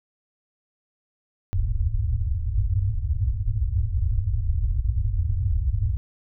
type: low-pass noise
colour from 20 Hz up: white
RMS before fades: -23 dBFS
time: 1.53-5.97 s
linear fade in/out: 0 ms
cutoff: 110 Hz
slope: 96 dB/octave
effects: none